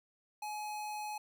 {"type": "tone", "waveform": "square", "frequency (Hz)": 844, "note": "G#5", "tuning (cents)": 28, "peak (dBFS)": -39, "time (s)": [0.42, 1.18], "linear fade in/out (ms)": 5, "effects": []}